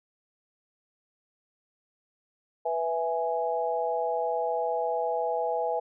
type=chord; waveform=sine; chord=E major; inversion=second; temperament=equal; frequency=493.9 / 659.3 / 830.6 Hz; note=B4 / E5 / G#5; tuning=0 / 0 / 0 cents; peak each=-30 dBFS; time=2.65-5.8 s; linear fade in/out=10 ms; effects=none